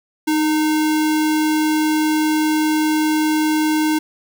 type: tone with sample-and-hold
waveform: sine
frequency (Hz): 310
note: D#4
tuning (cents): -6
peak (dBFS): -14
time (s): 0.27-3.99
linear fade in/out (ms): 10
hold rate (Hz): 1225
effects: none